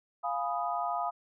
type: chord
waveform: sine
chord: F half-diminished seventh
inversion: none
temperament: equal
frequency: 698.5 / 830.6 / 987.8 / 1244.5 Hz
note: F5 / Ab5 / Cb6 / Eb6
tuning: 0 / 0 / 0 / 0 cents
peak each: -33 / -36 / -37 / -35 dBFS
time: 0.23-1.11 s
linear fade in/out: 20 ms
effects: none